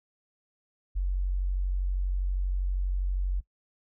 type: tone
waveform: sine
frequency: 46.25 Hz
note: F#1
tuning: in tune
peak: -25 dBFS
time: 0.95-3.41 s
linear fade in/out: 20 ms
effects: noise-tail reverb RT60 0.1 s tail -21 dB re dry